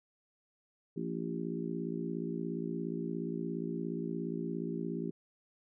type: harmonic tone with a mistuned harmonic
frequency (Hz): 57.1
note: A#1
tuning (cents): -35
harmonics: 3 / 4 / 5 / 6 / 7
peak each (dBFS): -39 / -40 / -41 / -42 / -42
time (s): 0.96-5.11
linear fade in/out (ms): 10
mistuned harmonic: 7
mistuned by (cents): -18
effects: none